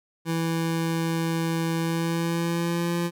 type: tone with pitch glide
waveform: 25% pulse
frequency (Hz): 164.81 to 171.91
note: E3 to F3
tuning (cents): 0 to -27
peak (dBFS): -20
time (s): 0.25-3.11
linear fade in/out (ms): 50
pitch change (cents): +73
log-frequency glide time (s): 1.78-2.98
effects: none